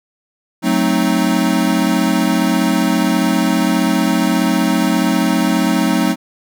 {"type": "chord", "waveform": "square", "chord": "F# diminished seventh", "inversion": "none", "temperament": "equal", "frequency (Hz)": [185, 220, 261.6, 311.1], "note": ["F#3", "A3", "C4", "Eb4"], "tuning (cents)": [0, 0, 0, 0], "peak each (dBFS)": -19, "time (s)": [0.62, 6.16], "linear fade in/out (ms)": 50, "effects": []}